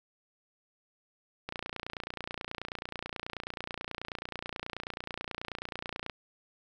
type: click train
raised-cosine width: 0.3 ms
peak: -20 dBFS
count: 136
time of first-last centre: 1.49-6.098 s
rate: 29.3 Hz
effects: 10-bit